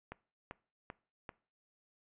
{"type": "click train", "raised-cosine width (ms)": 0.5, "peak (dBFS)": -28, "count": 4, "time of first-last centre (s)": [0.12, 1.292], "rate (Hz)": 2.56, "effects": ["noise-tail reverb RT60 0.4 s tail -21 dB re dry", "resampled to 8000 Hz"]}